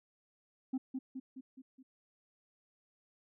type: tone with echo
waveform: sine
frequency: 261.6 Hz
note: C4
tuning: in tune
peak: -29 dBFS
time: 0.73-0.78 s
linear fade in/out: 10 ms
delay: 210 ms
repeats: 5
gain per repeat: -5 dB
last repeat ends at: 1.83 s
effects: tanh soft clip ceiling -31 dBFS